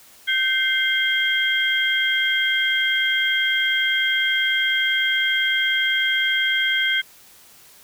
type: tone cluster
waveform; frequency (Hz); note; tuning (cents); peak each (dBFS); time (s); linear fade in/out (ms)
sine; 1551 / 2099 / 3225; G6 / C7 / G7; -19 / +5 / +48; -22; 0.27-7.02; 20
effects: white hiss -49 dBFS RMS until 7.83 s